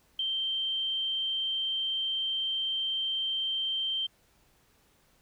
sine tone with ADSR envelope, 3136 Hz, G7, in tune, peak -26 dBFS, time 0.19-4.07 s, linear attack 4 ms, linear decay 15 ms, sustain -2 dB, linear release 11 ms, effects pink hiss -66 dBFS RMS until 5.21 s

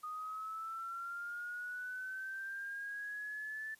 sine linear sweep, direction up, 1233 to 1760 Hz, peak -40 dBFS, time 0.03-3.75 s, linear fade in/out 10 ms, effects white hiss -66 dBFS RMS until 3.79 s + resampled to 32000 Hz

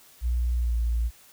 sine tone with pitch glide, 60.1 to 57.72 Hz, B1 to A#1, -46 to -16 cents, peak -22 dBFS, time 0.21-1.11 s, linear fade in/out 50 ms, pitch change -70 cents, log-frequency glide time 0.59-0.74 s, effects white hiss -54 dBFS RMS until 1.32 s

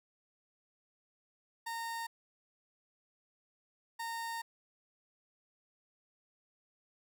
30% pulse tone bursts at uneven times, 920 Hz, A#5, 23 cents flat, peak -35 dBFS, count 2, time 1.66-2.07 / 3.99-4.42 s, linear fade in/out 10 ms, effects none

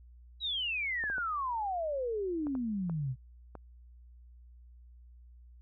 sine exponential sweep, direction down, 3951 to 122 Hz, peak -31 dBFS, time 0.4-3.16 s, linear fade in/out 50 ms
clicks, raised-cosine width 1 ms, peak -30 dBFS, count 7, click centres 1.039 / 1.1 / 1.182 / 2.469 / 2.552 / 2.897 / 3.553 s
effects added 60 Hz sine -52 dBFS peak until 5.61 s

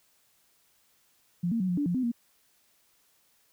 sine tone with pitch steps, 174.2 / 229.8 / 185.7 / 177.6 / 289.5 / 175.5 / 256.5 / 236 Hz, F3 / A#3 / F#3 / F3 / D4 / F3 / C4 / A#3, -4 / -25 / +7 / +29 / -25 / +9 / -34 / +22 cents, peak -25 dBFS, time 1.43-2.118 s, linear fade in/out 10 ms, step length 86 ms, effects white hiss -67 dBFS RMS until 3.52 s

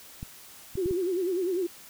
clicks, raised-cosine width 5 ms, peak -24 dBFS, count 4, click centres 0.229 / 0.755 / 0.859 / 0.91 s
sine tone with vibrato, 363.2 Hz, F#4, 32 cents flat, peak -25 dBFS, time 0.77-1.67 s, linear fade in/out 10 ms, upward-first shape sine, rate 10 Hz, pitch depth 110 cents each way
effects white hiss -49 dBFS RMS until 1.89 s

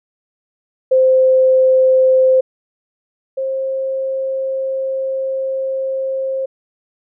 sine tone pair in turn, 520 / 531.8 Hz, C5 / C5, -11 / +28 cents, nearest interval unison, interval 39 cents, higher second, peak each -8 / -17 dBFS, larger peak first, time 0.91-2.41 / 3.37-6.46 s, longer second, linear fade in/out 10 ms, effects none

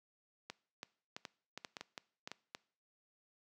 clicks, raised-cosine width 0.2 ms, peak -26 dBFS, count 12, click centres 0.5 / 0.831 / 1.165 / 1.252 / 1.576 / 1.648 / 1.768 / 1.81 / 1.978 / 2.275 / 2.316 / 2.549 s, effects noise-tail reverb RT60 0.5 s tail -22 dB re dry + high-pass 150 Hz 12 dB/octave

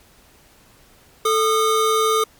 square tone pair together, 440 / 1221 Hz, A4 / D#6, 0 / -33 cents, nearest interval octave + tritone, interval 1767 cents, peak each -19 dBFS, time 1.25-2.24 s, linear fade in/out 5 ms, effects pink hiss -52 dBFS RMS until 2.39 s + MP3 96 kbps

